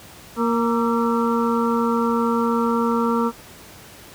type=harmonic tone with a mistuned harmonic; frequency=233.1 Hz; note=A#3; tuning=in tune; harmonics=1 / 2 / 4 / 5 / 6; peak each=-20 / -23 / -26 / -27 / -28 dBFS; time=0.36-3.32 s; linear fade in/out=50 ms; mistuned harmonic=6; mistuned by=-63 cents; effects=pink hiss -43 dBFS RMS until 4.14 s + high-pass 60 Hz 12 dB/octave